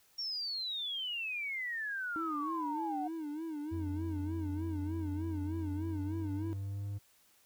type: exponential sweep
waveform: sine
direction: down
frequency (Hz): 5588 to 721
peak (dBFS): -35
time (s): 0.18-3.08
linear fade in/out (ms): 10
type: tone with vibrato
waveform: triangle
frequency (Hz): 310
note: D#4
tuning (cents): -6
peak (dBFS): -35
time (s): 2.16-6.53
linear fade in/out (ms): 0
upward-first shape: sine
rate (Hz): 3.3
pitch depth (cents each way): 110
type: tone with pitch glide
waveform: triangle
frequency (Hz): 88.9 to 100.95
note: F2 to G#2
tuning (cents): +31 to -49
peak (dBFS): -34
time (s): 3.71-6.99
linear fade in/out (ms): 20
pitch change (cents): +220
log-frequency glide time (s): 5.64-6.86
effects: white hiss -67 dBFS RMS until 7.45 s